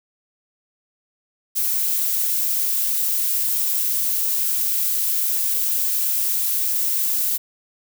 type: noise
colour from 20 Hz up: violet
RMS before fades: -21 dBFS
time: 1.55-7.38 s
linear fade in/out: 20 ms
effects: none